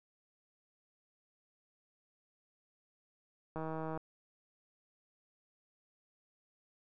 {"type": "click train", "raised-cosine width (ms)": 1, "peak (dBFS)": -27, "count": 67, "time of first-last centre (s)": [3.56, 3.975], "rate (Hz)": 159, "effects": []}